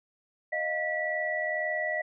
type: tone cluster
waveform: sine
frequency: 620 / 702 / 1951 Hz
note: D#5 / F5 / B6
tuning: -6 / +9 / -22 cents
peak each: -32 / -36 / -30 dBFS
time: 0.52-2.02 s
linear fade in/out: 10 ms
effects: none